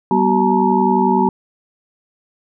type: tone cluster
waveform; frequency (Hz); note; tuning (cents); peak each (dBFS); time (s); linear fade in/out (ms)
sine; 192.5 / 243.4 / 378.2 / 867 / 938; G3 / B3 / F#4 / A5 / A#5; -31 / -25 / +38 / -26 / +11; -18; 0.11-1.29; 2
effects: none